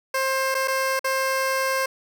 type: tone with dropouts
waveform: 15% pulse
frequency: 530 Hz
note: C5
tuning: 22 cents sharp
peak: -15 dBFS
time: 0.14-1.86 s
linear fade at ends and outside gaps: 5 ms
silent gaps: 0.545-0.549 / 0.676-0.68 / 0.994-1.043 s
effects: none